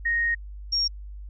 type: tone pair in turn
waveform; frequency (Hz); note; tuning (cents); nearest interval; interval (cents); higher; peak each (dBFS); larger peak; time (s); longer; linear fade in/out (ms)
sine; 1864.7 / 5559; A#6 / F8; 0 / -9; octave + perfect fifth; 1891; second; -21 / -21; neither; 0.05-0.35 / 0.72-0.88; first; 10
effects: added 50 Hz sine -36 dBFS peak until 1.29 s